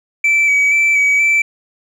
sine tone with vibrato, 2300 Hz, D7, 37 cents flat, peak -7 dBFS, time 0.24-1.42 s, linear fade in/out 5 ms, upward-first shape square, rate 2.1 Hz, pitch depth 20 cents each way, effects tanh soft clip ceiling -9 dBFS + 8-bit

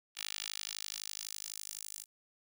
10% pulse tone with high-pass filter sweep, 51.91 Hz, G#1, in tune, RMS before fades -43 dBFS, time 0.15-2.06 s, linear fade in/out 50 ms, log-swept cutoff 3100 to 8100 Hz, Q 1.2, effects none

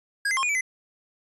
square tone with pitch steps, 1636 / 2069 / 1071 / 2452 / 2305 / 2038 Hz, G#6 / C7 / C6 / D#7 / D7 / C7, -26 / -20 / +40 / -26 / -33 / -46 cents, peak -23 dBFS, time 0.25-0.61 s, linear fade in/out 5 ms, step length 60 ms, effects resampled to 24000 Hz

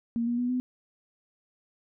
sine tone with pitch steps, 233.1 / 239.1 / 245.3 / 251.6 Hz, A#3 / A#3 / B3 / B3, 0 / +44 / -12 / +32 cents, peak -25 dBFS, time 0.16-0.6 s, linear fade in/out 0 ms, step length 110 ms, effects none

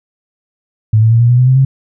sine tone with pitch steps, 108.7 / 112.01 / 115.43 / 118.95 / 122.58 / 126.31 / 130.17 / 134.13 Hz, A2 / A2 / A#2 / A#2 / B2 / B2 / C3 / C3, -21 / +31 / -17 / +35 / -13 / +39 / -9 / +43 cents, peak -5 dBFS, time 0.93-1.65 s, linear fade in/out 5 ms, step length 90 ms, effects none

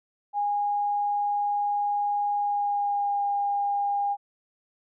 sine tone with pitch glide, 820 to 809.2 Hz, G#5 to G#5, -22 to -45 cents, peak -23 dBFS, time 0.33-4.17 s, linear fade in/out 50 ms, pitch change -23 cents, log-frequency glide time 2.36-3.23 s, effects none

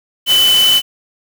sine tone in noise, 3010 Hz, F#7, 29 cents sharp, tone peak -8 dBFS, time 0.26-0.82 s, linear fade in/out 50 ms, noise white, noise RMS -19 dBFS, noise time 0.26-0.82 s, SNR +8 dB, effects none

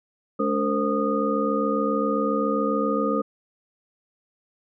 sine tone cluster, 212.7 / 286.3 / 455.6 / 523 / 1233 Hz, G#3 / D4 / A#4 / C5 / D#6, +42 / -44 / -40 / -1 / -16 cents, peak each -27 dBFS, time 0.39-3.22 s, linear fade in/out 10 ms, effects none

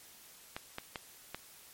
clicks, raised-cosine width 0.3 ms, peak -22 dBFS, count 4, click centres 0.565 / 0.784 / 0.958 / 1.346 s, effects white hiss -56 dBFS RMS until 1.73 s + MP3 64 kbps

